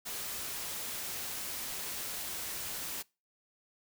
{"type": "noise", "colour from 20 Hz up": "white", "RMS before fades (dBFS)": -39, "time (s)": [0.05, 3.03], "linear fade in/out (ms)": 20, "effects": ["noise-tail reverb RT60 0.3 s tail -25 dB re dry"]}